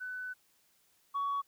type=tone pair in turn; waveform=sine; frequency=1500 / 1123.7 Hz; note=F#6 / C#6; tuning=+23 / +23 cents; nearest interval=perfect fourth; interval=500 cents; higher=first; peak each=-37 / -29 dBFS; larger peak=second; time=0-0.34 / 1.14-1.42 s; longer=first; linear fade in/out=20 ms; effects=tanh soft clip ceiling -28 dBFS + white hiss -70 dBFS RMS until 1.47 s